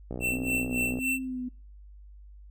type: click train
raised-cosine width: 2 ms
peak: -22 dBFS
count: 55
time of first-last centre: 0.11-0.988 s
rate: 61.5 Hz
type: tone with tremolo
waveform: square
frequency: 2687 Hz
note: E7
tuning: 33 cents sharp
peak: -26 dBFS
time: 0.2-1.2 s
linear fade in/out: 50 ms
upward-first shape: sine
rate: 3.6 Hz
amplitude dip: 90%
type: tone with vibrato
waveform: sine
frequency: 256.1 Hz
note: C4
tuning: 37 cents flat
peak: -31 dBFS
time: 0.31-1.49 s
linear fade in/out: 10 ms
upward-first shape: sine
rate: 1.5 Hz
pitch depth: 42 cents each way
effects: noise-tail reverb RT60 0.5 s tail -26 dB re dry + added 50 Hz sine -46 dBFS peak until 2.5 s